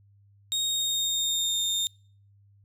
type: tone with pitch glide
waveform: 30% pulse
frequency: 3729 to 3648 Hz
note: A#7 to A#7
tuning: 0 to -38 cents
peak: -22 dBFS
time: 0.52-1.87 s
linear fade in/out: 0 ms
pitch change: -38 cents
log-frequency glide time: 0.64-1.61 s
effects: noise-tail reverb RT60 0.5 s tail -26 dB re dry + added 100 Hz sine -56 dBFS peak until 2.64 s